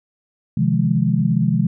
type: chord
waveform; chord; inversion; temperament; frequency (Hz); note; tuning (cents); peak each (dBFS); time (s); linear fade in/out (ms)
sine; F minor seventh; second; just; 130.96 / 157.15 / 174.61 / 209.5; C3 / Eb3 / F3 / Ab3; +2 / +18 / 0 / +15; -20; 0.57-1.67; 5
effects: none